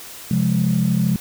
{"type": "chord", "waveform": "sine", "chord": "F minor", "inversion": "second", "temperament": "equal with one note detuned", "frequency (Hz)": [132.41, 174.61, 207.7], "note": ["C3", "F3", "Ab3"], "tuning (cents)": [21, 0, 0], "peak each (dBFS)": [-20, -18, -19], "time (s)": [0.31, 1.16], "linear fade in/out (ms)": 2, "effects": ["tanh soft clip ceiling -8 dBFS", "white hiss -37 dBFS RMS until 1.2 s"]}